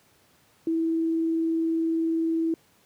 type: tone with vibrato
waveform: sine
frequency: 326.9 Hz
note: E4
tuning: 14 cents flat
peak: -22 dBFS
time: 0.67-2.54 s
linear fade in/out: 2 ms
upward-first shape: square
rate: 20 Hz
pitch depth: 10 cents each way
effects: pink hiss -61 dBFS RMS until 2.85 s + high-pass 100 Hz 12 dB/octave